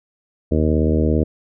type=harmonic tone with a mistuned harmonic; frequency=77.78 Hz; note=D#2; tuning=in tune; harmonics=1 / 2 / 3 / 4 / 5 / 6 / 7 / 8; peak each=-18 / -23 / -21 / -22 / -25 / -24 / -29 / -30 dBFS; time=0.51-1.24 s; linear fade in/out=10 ms; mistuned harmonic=1; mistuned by=+28 cents; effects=none